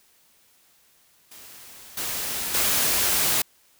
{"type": "noise with level steps", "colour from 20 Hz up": "white", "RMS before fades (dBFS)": [-45, -29, -22], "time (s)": [1.31, 3.42], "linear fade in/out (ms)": 5, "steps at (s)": [1.97, 2.54], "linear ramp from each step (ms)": 5, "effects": ["white hiss -60 dBFS RMS until 3.79 s"]}